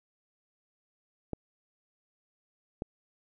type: clicks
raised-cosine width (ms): 2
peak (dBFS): -20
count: 2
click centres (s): 1.333 / 2.821
effects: none